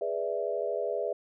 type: chord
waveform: sine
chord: E dominant seventh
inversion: first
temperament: equal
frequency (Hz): 415.3 / 493.9 / 587.3 / 659.3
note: G#4 / B4 / D5 / E5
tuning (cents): 0 / 0 / 0 / 0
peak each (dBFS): -34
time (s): 0.01-1.13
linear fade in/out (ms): 5
effects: none